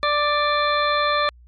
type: harmonic tone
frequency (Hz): 589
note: D5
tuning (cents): +5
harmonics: 1 / 2 / 3 / 4 / 6 / 7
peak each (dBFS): -23 / -20 / -26 / -29 / -28 / -30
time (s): 0.03-1.29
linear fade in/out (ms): 0
effects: added 60 Hz sine -45 dBFS peak until 1.47 s + MP3 48 kbps